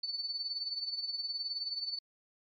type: tone with tremolo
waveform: sine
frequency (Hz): 4495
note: C#8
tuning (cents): +23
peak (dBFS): -31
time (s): 0.03-1.99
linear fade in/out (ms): 5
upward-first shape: triangle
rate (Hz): 19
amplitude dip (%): 75
effects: MP3 48 kbps